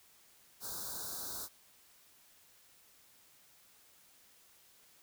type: band-stop noise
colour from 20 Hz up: white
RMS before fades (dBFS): -42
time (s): 0.6-1.49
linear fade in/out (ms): 50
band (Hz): 1600 to 3700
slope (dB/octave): 96
effects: white hiss -64 dBFS RMS until 5.02 s